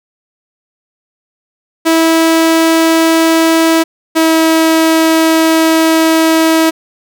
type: tone pair in turn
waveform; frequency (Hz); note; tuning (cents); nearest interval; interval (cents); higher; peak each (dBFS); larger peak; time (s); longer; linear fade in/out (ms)
sawtooth; 325.9 / 322.7; E4 / E4; -20 / -37; unison; 17; first; -3; neither; 1.85-3.84 / 4.15-6.71; second; 20
effects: none